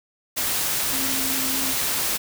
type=tone in noise; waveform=sine; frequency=264.8 Hz; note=C4; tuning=21 cents sharp; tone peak=-31 dBFS; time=0.92-1.73 s; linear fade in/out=20 ms; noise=white; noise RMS=-24 dBFS; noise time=0.36-2.18 s; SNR=-10 dB; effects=none